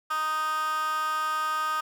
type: tone with high-pass filter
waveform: 15% pulse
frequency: 310.7 Hz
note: D#4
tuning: 2 cents flat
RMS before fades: -28 dBFS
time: 0.1-1.81 s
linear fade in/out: 10 ms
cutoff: 1300 Hz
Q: 6
effects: none